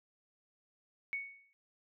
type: tone with exponential decay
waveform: sine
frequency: 2222 Hz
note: C#7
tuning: 4 cents sharp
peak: -32 dBFS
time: 1.13-1.53 s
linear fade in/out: 0 ms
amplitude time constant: 85 ms
effects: none